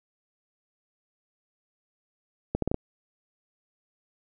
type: accelerating click train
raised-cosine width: 2 ms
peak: -12 dBFS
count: 5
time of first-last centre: 2.55-2.744 s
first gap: 73 ms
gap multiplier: 0.73
effects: none